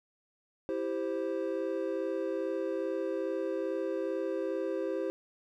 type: chord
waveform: triangle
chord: C major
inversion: first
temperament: equal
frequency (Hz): 329.6 / 392 / 523.3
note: E4 / G4 / C5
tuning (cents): 0 / 0 / 0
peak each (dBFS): -34 / -33 / -33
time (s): 0.69-5.1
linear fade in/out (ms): 0
effects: none